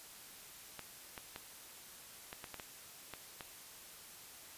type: clicks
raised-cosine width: 0.3 ms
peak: -28 dBFS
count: 9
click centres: 0.793 / 1.178 / 1.361 / 2.329 / 2.442 / 2.543 / 2.598 / 3.137 / 3.408 s
effects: white hiss -54 dBFS RMS until 4.57 s + resampled to 32000 Hz